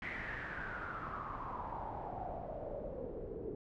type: noise with low-pass filter sweep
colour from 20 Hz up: pink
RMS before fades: -43 dBFS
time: 0.02-3.55 s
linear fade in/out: 2 ms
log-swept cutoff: 2100 to 400 Hz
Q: 6.7
effects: none